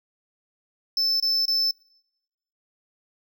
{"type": "tone bursts", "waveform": "triangle", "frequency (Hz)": 5274, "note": "E8", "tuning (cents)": 0, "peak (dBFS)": -19, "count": 3, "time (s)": [0.97, 1.71], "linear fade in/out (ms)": 2, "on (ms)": 230, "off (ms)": 25, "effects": ["noise-tail reverb RT60 0.9 s tail -26 dB re dry"]}